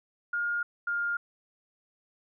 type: tone pair in turn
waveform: sine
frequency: 1419 / 1409.2 Hz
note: F6 / F6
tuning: +27 / +15 cents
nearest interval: unison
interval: 12 cents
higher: first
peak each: -27 dBFS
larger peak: neither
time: 0.33-0.63 / 0.87-1.17 s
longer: neither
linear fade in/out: 5 ms
effects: none